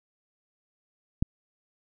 click, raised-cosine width 5 ms, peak -11 dBFS, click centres 1.225 s, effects none

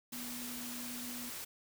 sine tone in noise, 243.5 Hz, B3, 24 cents flat, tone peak -45 dBFS, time 0.12-1.3 s, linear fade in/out 10 ms, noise white, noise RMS -44 dBFS, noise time 0.12-1.45 s, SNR -4 dB, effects none

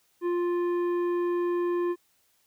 triangle tone with tanh clipping, 350 Hz, F4, 4 cents sharp, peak -26 dBFS, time 0.21-1.96 s, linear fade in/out 50 ms, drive 14 dB, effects white hiss -68 dBFS RMS until 2.46 s

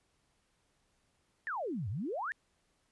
sine exponential two-way sweep, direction down then up, 1878 to 88.7 to 1878 Hz, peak -34 dBFS, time 1.47-2.32 s, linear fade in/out 0 ms, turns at 1.89 s, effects pink hiss -75 dBFS RMS until 2.91 s + resampled to 24000 Hz

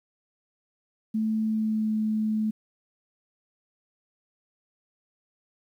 sine tone with pitch glide, 218.9 to 216.4 Hz, A3 to A3, -9 to -29 cents, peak -23 dBFS, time 1.14-2.51 s, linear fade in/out 10 ms, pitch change -20 cents, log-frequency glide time 1.45-1.93 s, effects 10-bit

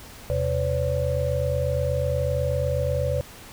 sine tone cluster, 79.2 / 127.4 / 510 / 570 Hz, D#2 / C3 / C5 / C#5, +31 / -46 / -44 / +48 cents, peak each -27 dBFS, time 0.3-3.21 s, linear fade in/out 0 ms, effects pink hiss -44 dBFS RMS until 3.52 s

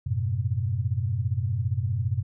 sine tone cluster, 92.8 / 107.8 / 125.2 Hz, F#2 / A2 / B2, +6 / -35 / +24 cents, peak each -28 dBFS, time 0.06-2.23 s, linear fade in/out 10 ms, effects none

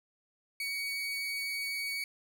30% pulse tone, 2248 Hz, C#7, 24 cents sharp, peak -31 dBFS, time 0.6-2.04 s, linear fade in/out 2 ms, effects none

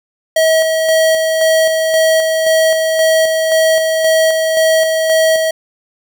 square tone with tremolo, 641 Hz, E5, 49 cents flat, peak -9 dBFS, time 0.36-5.51 s, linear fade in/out 5 ms, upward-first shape square, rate 1.9 Hz, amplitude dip 35%, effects none

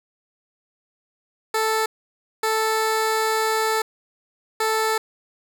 15% pulse tone bursts at uneven times, 440 Hz, A4, in tune, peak -13 dBFS, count 3, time 1.54-1.86 / 2.43-3.82 / 4.6-4.98 s, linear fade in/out 5 ms, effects none

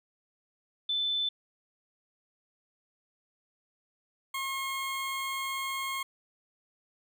sine / 20% pulse tone pair in turn, 3520 / 1078.4 Hz, A7 / C#6, 0 / -48 cents, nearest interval octave + minor sixth, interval 2048 cents, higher first, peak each -27 dBFS, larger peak neither, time 0.89-1.29 / 4.34-6.03 s, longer second, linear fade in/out 5 ms, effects none

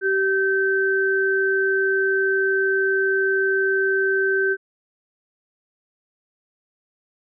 sine tone pair together, 386.8 / 1547 Hz, G4 / G6, -23 / -23 cents, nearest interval 2 octaves, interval 2400 cents, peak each -20 dBFS, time 0.01-4.57 s, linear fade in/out 50 ms, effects none

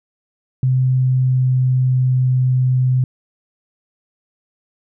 sine tone with pitch glide, 129.1 to 127.99 Hz, C3 to C3, -23 to -38 cents, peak -12 dBFS, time 0.63-3.04 s, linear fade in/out 2 ms, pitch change -15 cents, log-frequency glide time 0.79-2.32 s, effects none

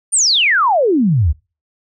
sine exponential sweep, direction down, 9550 to 66.5 Hz, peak -10 dBFS, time 0.12-1.33 s, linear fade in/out 20 ms, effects noise-tail reverb RT60 0.3 s tail -24 dB re dry

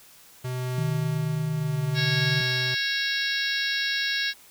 square tone with tremolo, 126.8 Hz, B2, 46 cents sharp, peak -27 dBFS, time 0.44-2.75 s, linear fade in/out 10 ms, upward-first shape triangle, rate 0.7 Hz, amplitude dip 50%
sine tone with pitch glide, 155.56 to 147.34 Hz, D#3 to D3, 0 to +6 cents, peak -25 dBFS, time 0.78-2.41 s, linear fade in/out 2 ms, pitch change -94 cents, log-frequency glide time 1.57-1.78 s
harmonic tone, 550 Hz, C#5, 14 cents flat, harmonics 3 / 4 / 5 / 6 / 7 / 8 / 9 / 10, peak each -28 / -33 / -35 / -36 / -30 / -35 / -37 / -34 dBFS, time 1.94-4.34 s, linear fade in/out 50 ms
effects white hiss -52 dBFS RMS until 4.5 s

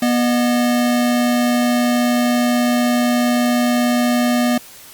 square tone pair together, 242.8 / 611.8 Hz, B3 / D#5, -29 / -29 cents, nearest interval octave + major third, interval 1600 cents, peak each -15 / -23 dBFS, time 0.02-4.58 s, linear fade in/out 5 ms, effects white hiss -40 dBFS RMS until 4.93 s + Opus 48 kbps

